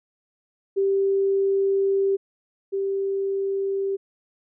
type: tone pair in turn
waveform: sine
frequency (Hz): 391.7 / 391.7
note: G4 / G4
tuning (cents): -1 / -1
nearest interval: unison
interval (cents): 0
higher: neither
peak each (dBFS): -18 / -22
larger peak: first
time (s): 0.76-2.17 / 2.72-3.97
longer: first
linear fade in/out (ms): 20
effects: none